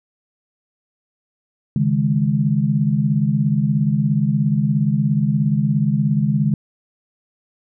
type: chord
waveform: sine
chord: C# suspended second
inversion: none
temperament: equal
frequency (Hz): 138.59 / 155.56 / 207.7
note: C#3 / D#3 / G#3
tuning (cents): 0 / 0 / 0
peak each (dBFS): -19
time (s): 1.76-6.54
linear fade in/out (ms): 2
effects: none